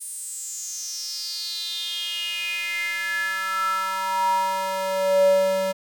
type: tone with high-pass filter sweep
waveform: square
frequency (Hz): 190.3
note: F#3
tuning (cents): +49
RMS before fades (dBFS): -25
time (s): 0-5.73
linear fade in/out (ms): 20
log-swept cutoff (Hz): 9400 to 440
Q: 7.2
effects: none